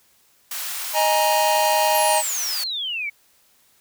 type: high-pass noise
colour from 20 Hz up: white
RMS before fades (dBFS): -29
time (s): 0.51-2.64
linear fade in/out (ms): 5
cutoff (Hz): 850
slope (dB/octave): 12
type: chord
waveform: square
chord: D# suspended fourth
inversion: none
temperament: equal with one note detuned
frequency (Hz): 622.3 / 830.6 / 941.5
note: D#5 / G#5 / A#5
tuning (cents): 0 / 0 / +17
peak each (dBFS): -22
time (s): 0.93-2.23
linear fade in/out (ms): 50
type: exponential sweep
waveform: sine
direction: down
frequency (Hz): 11980 to 2200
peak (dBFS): -24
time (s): 1.94-3.1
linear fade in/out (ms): 10
effects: white hiss -59 dBFS RMS until 3.8 s